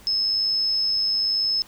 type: tone with amplitude modulation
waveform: sine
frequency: 5200 Hz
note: E8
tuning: 24 cents flat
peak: -18 dBFS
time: 0.07-1.62 s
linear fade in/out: 0 ms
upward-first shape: sine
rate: 101 Hz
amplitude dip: 35%
effects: pink hiss -49 dBFS RMS until 1.67 s